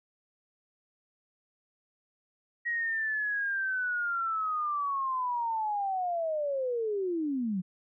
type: linear sweep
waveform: sine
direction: down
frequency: 1903 to 174.61 Hz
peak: -28 dBFS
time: 2.65-7.62 s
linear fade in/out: 20 ms
effects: none